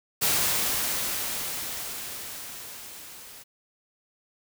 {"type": "noise with level ramp", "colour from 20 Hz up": "white", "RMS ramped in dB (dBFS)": [-23, -46], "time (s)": [0.21, 3.44], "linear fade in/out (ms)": 20, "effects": []}